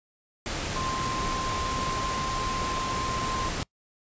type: tone in noise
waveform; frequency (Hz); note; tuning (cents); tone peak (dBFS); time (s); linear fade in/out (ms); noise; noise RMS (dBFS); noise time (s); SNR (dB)
sine; 1046.5; C6; 0; -30; 0.76-3.49; 0; pink; -31; 0.46-3.63; -2
effects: noise-tail reverb RT60 0.1 s tail -25 dB re dry + resampled to 16000 Hz